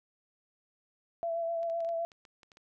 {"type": "tone with vibrato", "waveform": "sine", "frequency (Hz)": 670, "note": "E5", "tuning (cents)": 28, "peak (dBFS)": -30, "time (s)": [1.23, 2.05], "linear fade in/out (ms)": 0, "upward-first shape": "sine", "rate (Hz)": 7.8, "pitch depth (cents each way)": 22}
{"type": "clicks", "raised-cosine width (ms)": 0.2, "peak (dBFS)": -38, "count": 10, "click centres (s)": [1.631, 1.699, 1.805, 1.848, 1.89, 2.118, 2.252, 2.432, 2.518, 2.571]}
{"effects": []}